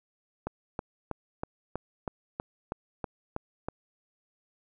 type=click train; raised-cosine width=1 ms; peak=-18 dBFS; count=11; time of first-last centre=0.47-3.685 s; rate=3.11 Hz; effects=none